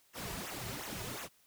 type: noise with flanger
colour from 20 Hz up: pink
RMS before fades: -42 dBFS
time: 0.13-1.29 s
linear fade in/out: 50 ms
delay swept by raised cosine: 0.2 to 3.8 ms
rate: 2.8 Hz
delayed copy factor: -0.9
effects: white hiss -68 dBFS RMS until 1.46 s